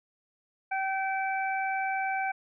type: harmonic tone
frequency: 771 Hz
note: G5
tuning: 29 cents flat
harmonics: 1 / 2 / 3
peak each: -29 / -34 / -35 dBFS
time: 0.71-2.32 s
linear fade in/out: 10 ms
effects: none